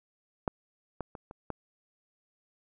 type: clicks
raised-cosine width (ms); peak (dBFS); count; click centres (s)
1; -14 / -20 / -28 / -30 / -20; 5; 0.478 / 1.007 / 1.152 / 1.311 / 1.503
effects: none